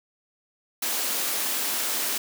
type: high-pass noise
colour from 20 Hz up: white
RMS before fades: -27 dBFS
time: 0.82-2.18 s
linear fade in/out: 5 ms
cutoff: 210 Hz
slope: 48 dB/octave
effects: none

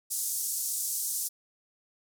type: band-pass noise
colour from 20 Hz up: white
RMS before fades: -32 dBFS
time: 0.1-1.29 s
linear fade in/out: 20 ms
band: 6000 to 13000 Hz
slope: 24 dB/octave
effects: none

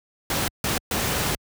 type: noise bursts at uneven times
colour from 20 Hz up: pink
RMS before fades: -24 dBFS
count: 3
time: 0.3-0.48 / 0.64-0.78 / 0.91-1.35 s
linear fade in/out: 2 ms
effects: high-pass 60 Hz 12 dB/octave

